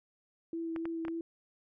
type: tone with vibrato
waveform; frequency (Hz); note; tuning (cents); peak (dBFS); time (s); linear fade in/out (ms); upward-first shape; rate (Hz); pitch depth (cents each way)
sine; 329.6; E4; 0; -34; 0.53-1.21; 2; sine; 3.5; 14
type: clicks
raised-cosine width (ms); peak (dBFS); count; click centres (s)
0.5; -27; 4; 0.762 / 0.855 / 1.051 / 1.082
effects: none